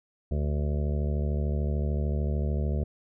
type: harmonic tone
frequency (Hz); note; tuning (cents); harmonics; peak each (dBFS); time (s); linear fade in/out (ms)
73.42; D2; 0; 1 / 2 / 3 / 5 / 6 / 7 / 8 / 9; -26 / -32 / -36 / -40 / -42 / -43 / -44 / -45; 0.31-2.84; 5
effects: none